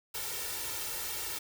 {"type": "noise with comb filter", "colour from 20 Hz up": "white", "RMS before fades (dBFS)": -37, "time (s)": [0.14, 1.39], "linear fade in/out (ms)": 10, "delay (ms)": 2.2, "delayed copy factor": 0.7, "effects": []}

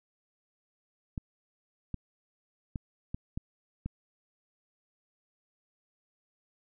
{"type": "clicks", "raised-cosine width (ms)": 5, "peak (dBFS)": -22, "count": 6, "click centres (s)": [1.178, 1.943, 2.758, 3.145, 3.375, 3.86], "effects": []}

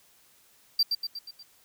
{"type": "tone with echo", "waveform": "triangle", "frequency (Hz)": 4699, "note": "D8", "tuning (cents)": 0, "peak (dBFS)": -18, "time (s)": [0.79, 0.83], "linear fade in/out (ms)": 5, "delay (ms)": 120, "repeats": 5, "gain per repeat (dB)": -5, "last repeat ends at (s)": 1.43, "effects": ["white hiss -61 dBFS RMS until 1.64 s"]}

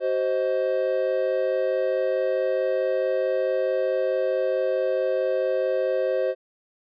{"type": "chord", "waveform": "triangle", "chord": "C diminished", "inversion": "second", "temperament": "just", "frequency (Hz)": [376.7, 523.3, 627.9], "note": ["Gb4", "C5", "Eb5"], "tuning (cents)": [31, 0, 16], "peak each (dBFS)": [-26, -21, -26], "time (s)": [0, 6.35], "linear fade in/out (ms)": 50, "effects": ["resampled to 11025 Hz"]}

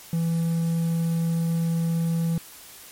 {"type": "tone with quantisation", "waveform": "triangle", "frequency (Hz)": 166.1, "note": "E3", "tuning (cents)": 13, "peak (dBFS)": -19, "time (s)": [0.13, 2.38], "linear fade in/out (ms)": 2, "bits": 8, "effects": ["white hiss -45 dBFS RMS until 2.91 s", "MP3 64 kbps"]}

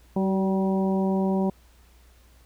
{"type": "harmonic tone with a mistuned harmonic", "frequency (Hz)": 192.2, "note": "G3", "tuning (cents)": -34, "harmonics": [1, 2, 3, 4, 5], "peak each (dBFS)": [-22, -28, -32, -34, -36], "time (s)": [0.16, 1.5], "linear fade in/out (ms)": 5, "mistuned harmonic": 2, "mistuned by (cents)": -25, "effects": ["added 60 Hz sine -53 dBFS peak until 2.45 s", "pink hiss -60 dBFS RMS until 2.45 s"]}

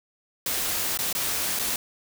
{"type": "noise with dropouts", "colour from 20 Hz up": "white", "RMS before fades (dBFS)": -27, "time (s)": [0.46, 1.76], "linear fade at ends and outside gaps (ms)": 2, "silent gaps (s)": [[0.974, 0.989], [1.128, 1.15], [1.591, 1.595]], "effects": []}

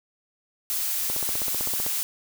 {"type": "noise", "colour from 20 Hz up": "blue", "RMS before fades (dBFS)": -27, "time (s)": [0.7, 2.03], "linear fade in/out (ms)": 0}
{"type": "click train", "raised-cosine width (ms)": 1, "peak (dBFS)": -20, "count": 13, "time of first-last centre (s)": [1.1, 1.864], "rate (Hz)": 15.7}
{"effects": []}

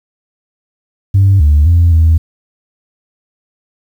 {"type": "tone with pitch steps", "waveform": "sine", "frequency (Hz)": [97.7, 74.1, 85.2, 81], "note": ["G2", "D2", "F2", "E2"], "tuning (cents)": [-5, 16, -42, -30], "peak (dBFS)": -3, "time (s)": [1.14, 2.18], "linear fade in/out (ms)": 10, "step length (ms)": 260, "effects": ["tanh soft clip ceiling -2 dBFS", "7-bit"]}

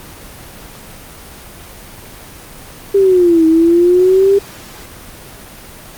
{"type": "exponential two-way sweep", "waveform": "sine", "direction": "down then up", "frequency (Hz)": [401.6, 318.9, 401.6], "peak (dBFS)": -6, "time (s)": [2.94, 4.39], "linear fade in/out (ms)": 10, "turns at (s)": 3.46, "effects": ["pink hiss -34 dBFS RMS until 5.97 s", "Opus 24 kbps"]}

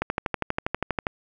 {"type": "click train", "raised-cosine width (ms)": 0.5, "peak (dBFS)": -9, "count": 14, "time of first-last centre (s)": [0.02, 1.068], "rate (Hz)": 12.4, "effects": []}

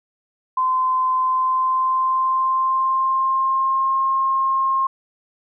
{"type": "tone with pitch glide", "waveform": "sine", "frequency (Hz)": [1031, 1068.6], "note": ["C6", "C6"], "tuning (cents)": [-26, 36], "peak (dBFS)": -16, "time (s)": [0.57, 4.87], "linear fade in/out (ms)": 5, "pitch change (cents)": 62, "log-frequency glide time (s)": [1.16, 4], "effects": []}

